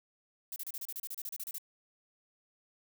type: noise bursts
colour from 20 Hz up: violet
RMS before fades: -40 dBFS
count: 15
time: 0.52-1.583 s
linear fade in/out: 2 ms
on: 41 ms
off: 32 ms
effects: none